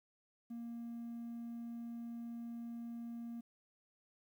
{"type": "tone", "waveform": "triangle", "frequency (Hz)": 233.9, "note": "A#3", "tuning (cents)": 6, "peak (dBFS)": -40, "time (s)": [0.5, 3.41], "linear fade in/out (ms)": 10, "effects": ["tanh soft clip ceiling -37 dBFS", "12-bit"]}